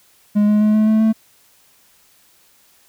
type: tone with pitch steps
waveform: triangle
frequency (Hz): 207.7 / 210.2 / 212.8 / 215.4 / 218 / 220.7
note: G#3 / G#3 / G#3 / A3 / A3 / A3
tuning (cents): 0 / +21 / +42 / -37 / -16 / +5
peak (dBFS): -9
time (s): 0.35-1.13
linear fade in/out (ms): 20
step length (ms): 130
effects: white hiss -54 dBFS RMS until 2.88 s